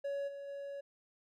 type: tone with level steps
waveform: triangle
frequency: 561 Hz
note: C#5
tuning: 21 cents sharp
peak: -33 / -41 / -39 dBFS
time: 0.04-0.81 s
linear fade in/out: 10 ms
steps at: 0.27 / 0.47 s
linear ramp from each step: 20 ms
effects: none